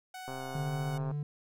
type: tone with vibrato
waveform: sawtooth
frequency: 740 Hz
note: F#5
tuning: in tune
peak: -38 dBFS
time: 0.14-0.98 s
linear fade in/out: 5 ms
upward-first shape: square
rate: 1.9 Hz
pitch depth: 9 cents each way
type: click train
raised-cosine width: 1 ms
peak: -28 dBFS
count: 111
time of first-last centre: 0.28-1.113 s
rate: 132 Hz
type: tone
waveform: triangle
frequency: 146.9 Hz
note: D3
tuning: 1 cent sharp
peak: -30 dBFS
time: 0.55-1.23 s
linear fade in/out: 2 ms
effects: none